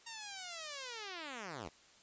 5% pulse linear sweep, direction down, 932.3 to 69.2 Hz, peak -32 dBFS, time 0.06-1.69 s, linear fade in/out 10 ms, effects white hiss -63 dBFS RMS until 2.02 s + resampled to 16000 Hz

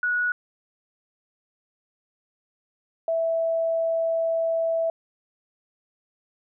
sine tone pair in turn, 1463 / 657.9 Hz, F#6 / E5, -20 / -4 cents, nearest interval octave + major second, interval 1384 cents, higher first, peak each -21 dBFS, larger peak neither, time 0.03-0.32 / 3.08-4.9 s, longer second, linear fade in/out 2 ms, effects none

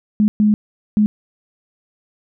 sine tone bursts at uneven times, 210.8 Hz, G#3, 26 cents sharp, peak -10 dBFS, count 3, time 0.2-0.28 / 0.4-0.54 / 0.97-1.06 s, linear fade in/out 0 ms, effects none

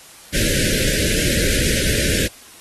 pink band-stop noise, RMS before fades -19 dBFS, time 0.33-2.28 s, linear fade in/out 20 ms, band 600 to 1500 Hz, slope 96 dB/octave, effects white hiss -43 dBFS RMS until 2.6 s + AAC 32 kbps

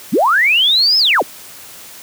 sine linear two-way sweep, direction up then down, 138.59 to 5274 to 138.59 Hz, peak -9 dBFS, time 0.12-1.23 s, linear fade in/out 20 ms, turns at 0.98 s, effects white hiss -36 dBFS RMS until 2.02 s + high-pass 60 Hz 12 dB/octave

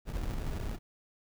brown noise with sample-and-hold, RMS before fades -35 dBFS, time 0.05-0.79 s, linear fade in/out 50 ms, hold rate 1050 Hz, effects none

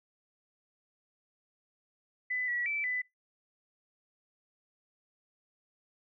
sine tone with pitch steps, 2002 / 1935 / 2321 / 1998 Hz, B6 / B6 / D7 / B6, +23 / -36 / -21 / +20 cents, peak -30 dBFS, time 2.3-3.02 s, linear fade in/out 10 ms, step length 180 ms, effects noise-tail reverb RT60 0.2 s tail -25 dB re dry

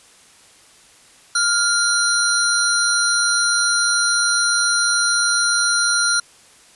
sine tone cluster, 1407 / 4114 / 5790 / 9480 Hz, F6 / C8 / F#8 / D9, +12 / -30 / -38 / +15 cents, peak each -18 / -21 / -22 / -23 dBFS, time 1.35-6.2 s, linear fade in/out 5 ms, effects white hiss -49 dBFS RMS until 6.75 s + resampled to 24000 Hz

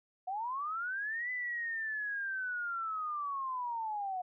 sine linear two-way sweep, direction up then down, 720 to 2011 to 720 Hz, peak -34 dBFS, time 0.27-4.22 s, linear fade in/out 10 ms, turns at 1.31 s, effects none

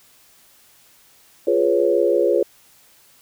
sine chord, C# dominant seventh, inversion first, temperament equal, 349.2 / 415.3 / 493.9 / 554.4 Hz, E#4 / G#4 / B4 / C#5, 0 / 0 / 0 / 0 cents, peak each -20 dBFS, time 1.47-2.43 s, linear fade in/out 5 ms, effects white hiss -53 dBFS RMS until 3.21 s

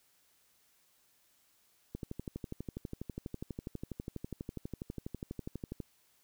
click train, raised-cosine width 3 ms, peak -26 dBFS, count 48, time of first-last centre 1.95-5.802 s, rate 12.2 Hz, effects white hiss -70 dBFS RMS until 6.23 s

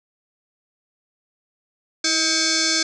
sine tone with frequency modulation, 324.5 Hz, E4, 27 cents flat, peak -17 dBFS, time 2.04-2.83 s, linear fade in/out 5 ms, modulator 957 Hz, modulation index 6.6, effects none

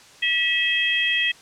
harmonic tone, 647 Hz, E5, 32 cents flat, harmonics 3 / 4 / 5, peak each -23 / -23 / -23 dBFS, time 0.22-1.32 s, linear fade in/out 10 ms, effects white hiss -48 dBFS RMS until 1.41 s + low-pass 7000 Hz 12 dB/octave

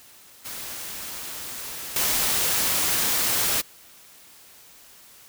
white noise with level steps, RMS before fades -35 / -23 dBFS, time 0.44-3.62 s, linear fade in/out 20 ms, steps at 1.96 s, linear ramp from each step 2 ms, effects white hiss -50 dBFS RMS until 5.28 s

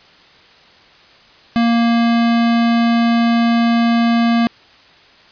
square tone, 233.1 Hz, A#3, in tune, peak -12 dBFS, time 1.56-4.47 s, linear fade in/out 0 ms, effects white hiss -46 dBFS RMS until 5.31 s + resampled to 11025 Hz

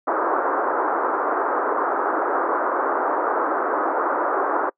white band-pass noise, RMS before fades -22 dBFS, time 0.07-4.7 s, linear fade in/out 10 ms, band 300 to 1400 Hz, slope 48 dB/octave, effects noise-tail reverb RT60 0.1 s tail -26 dB re dry

